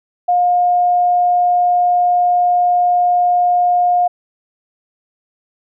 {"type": "tone", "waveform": "sine", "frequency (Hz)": 712, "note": "F5", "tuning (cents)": 33, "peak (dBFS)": -10, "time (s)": [0.28, 4.08], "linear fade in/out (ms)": 10, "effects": []}